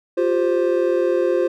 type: chord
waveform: triangle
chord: F suspended second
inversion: none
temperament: equal with one note detuned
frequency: 352.3 / 392 / 523.3 Hz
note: F4 / G4 / C5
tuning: +15 / 0 / 0 cents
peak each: -17 / -21 / -18 dBFS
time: 0.17-1.48 s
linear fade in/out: 10 ms
effects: none